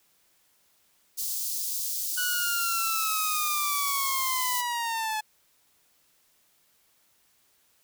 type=high-pass noise; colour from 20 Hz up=white; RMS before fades=-31 dBFS; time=1.17-4.62 s; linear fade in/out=20 ms; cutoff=4500 Hz; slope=24 dB/octave
type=linear sweep; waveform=sawtooth; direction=down; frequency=1480 to 854 Hz; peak=-24 dBFS; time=2.17-5.21 s; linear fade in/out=10 ms
effects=white hiss -66 dBFS RMS until 7.83 s